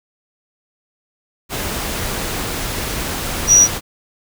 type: tone in noise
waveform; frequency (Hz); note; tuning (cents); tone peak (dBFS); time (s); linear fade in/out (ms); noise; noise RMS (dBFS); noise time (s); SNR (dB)
sine; 5800; F#8; -35; -6; 3.47-3.68; 50; pink; -23; 1.49-3.81; +14
effects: none